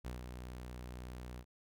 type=tone with ADSR envelope; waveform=sawtooth; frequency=61.7 Hz; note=B1; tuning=1 cent flat; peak=-36 dBFS; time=0.04-1.45 s; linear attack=17 ms; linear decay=150 ms; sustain=-5 dB; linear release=61 ms; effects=none